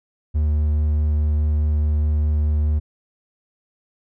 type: tone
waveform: triangle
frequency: 75.4 Hz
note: D2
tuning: 46 cents sharp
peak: -14 dBFS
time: 0.34-2.8 s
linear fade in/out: 20 ms
effects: none